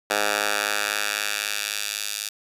10% pulse tone with high-pass filter sweep, 103.83 Hz, G#2, in tune, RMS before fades -26 dBFS, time 0.1-2.29 s, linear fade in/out 5 ms, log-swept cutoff 780 to 4200 Hz, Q 0.83, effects resampled to 32000 Hz

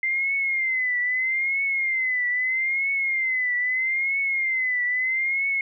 sine tone with vibrato, 2081 Hz, C7, 10 cents flat, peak -21 dBFS, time 0.03-5.61 s, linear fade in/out 2 ms, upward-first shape triangle, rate 0.78 Hz, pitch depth 110 cents each way, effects none

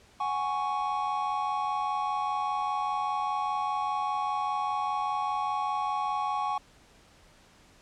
triangle chord, F# suspended second, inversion none, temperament equal with one note detuned, 745.6 / 830.6 / 1108.7 Hz, F#5 / G#5 / C#6, +13 / 0 / 0 cents, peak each -33 / -29 / -29 dBFS, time 0.2-6.58 s, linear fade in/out 5 ms, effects pink hiss -58 dBFS RMS until 7.81 s + low-pass 8000 Hz 12 dB/octave

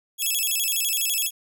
5% pulse tone with vibrato, 2960 Hz, F#7, in tune, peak -14 dBFS, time 0.18-1.31 s, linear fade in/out 50 ms, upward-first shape square, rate 12 Hz, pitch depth 210 cents each way, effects none

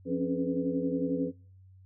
sine tone cluster, 174.1 / 267.4 / 278.5 / 424.9 / 497.8 Hz, F3 / C4 / C#4 / G#4 / B4, -5 / +38 / +8 / +40 / +14 cents, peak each -36 / -31 / -33 / -37 / -34 dBFS, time 0.05-1.32 s, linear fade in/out 50 ms, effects noise-tail reverb RT60 0.5 s tail -24 dB re dry + added 94 Hz sine -52 dBFS peak until 1.85 s

